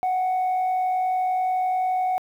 sine tone with frequency modulation, 741 Hz, F#5, 2 cents sharp, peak -18 dBFS, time 0.03-2.18 s, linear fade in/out 0 ms, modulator 51.4 Hz, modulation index 0.22, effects tanh soft clip ceiling -19 dBFS + 9-bit

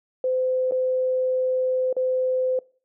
sine tone with dropouts, 513 Hz, C5, 34 cents flat, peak -20 dBFS, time 0.24-2.59 s, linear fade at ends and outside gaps 2 ms, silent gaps 0.711-0.72 / 1.928-1.966 s, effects noise-tail reverb RT60 0.4 s tail -23 dB re dry

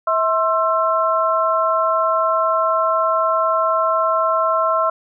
sine tone cluster, 648 / 1059 / 1335 Hz, E5 / C6 / E6, -30 / +21 / +22 cents, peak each -19 dBFS, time 0.07-4.9 s, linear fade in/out 5 ms, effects none

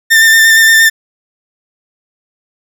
40% pulse tone with vibrato, 1795 Hz, A6, 34 cents sharp, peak -3 dBFS, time 0.1-0.9 s, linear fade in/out 20 ms, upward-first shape square, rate 8.6 Hz, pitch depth 15 cents each way, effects none

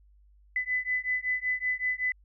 sine beating tone pair, 2002 / 2007.3 Hz, B6 / B6, +23 / +28 cents, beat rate 5.3 Hz, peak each -30 dBFS, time 0.56-2.12 s, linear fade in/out 2 ms, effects added 50 Hz sine -56 dBFS peak until 2.24 s

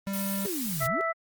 square tone, 196.7 Hz, G3, 6 cents sharp, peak -30 dBFS, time 0.07-0.46 s, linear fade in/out 0 ms
blue noise, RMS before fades -34 dBFS, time 0.13-0.87 s, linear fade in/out 5 ms
sine exponential two-way sweep, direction down then up, 426.3 to 119.8 to 426.3 Hz, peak -31 dBFS, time 0.45-1.01 s, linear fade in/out 0 ms, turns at 0.86 s
harmonic tone, 659.3 Hz, E5, in tune, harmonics 1 / 2 / 3, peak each -30 / -29 / -32 dBFS, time 0.8-1.13 s, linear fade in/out 20 ms
effects Opus 24 kbps

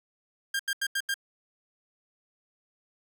sawtooth tone bursts, 1603 Hz, G6, 38 cents sharp, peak -23 dBFS, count 5, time 0.54-1.142 s, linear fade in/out 5 ms, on 54 ms, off 83 ms, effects none

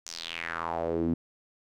sawtooth tone with band-pass filter sweep, 83.4 Hz, E2, 21 cents sharp, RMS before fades -32 dBFS, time 0.06-1.14 s, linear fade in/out 5 ms, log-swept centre 6500 to 230 Hz, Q 3.9, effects none

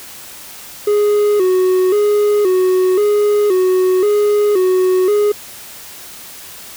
triangle tone with vibrato, 392 Hz, G4, in tune, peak -8 dBFS, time 0.87-5.32 s, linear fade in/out 5 ms, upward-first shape square, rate 0.95 Hz, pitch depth 100 cents each way, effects white hiss -34 dBFS RMS until 6.76 s

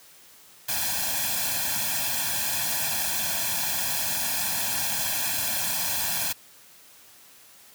white noise with comb filter, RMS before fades -27 dBFS, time 0.68-6.33 s, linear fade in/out 10 ms, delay 1.2 ms, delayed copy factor +0.9, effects white hiss -52 dBFS RMS until 7.74 s + high-pass 80 Hz 12 dB/octave

